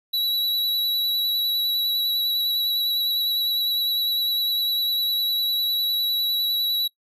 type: tone with vibrato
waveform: square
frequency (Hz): 3916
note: B7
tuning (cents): -15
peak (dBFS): -21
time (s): 0.13-6.88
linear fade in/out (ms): 10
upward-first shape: sine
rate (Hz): 9.9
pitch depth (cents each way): 19
effects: noise-tail reverb RT60 0.1 s tail -21 dB re dry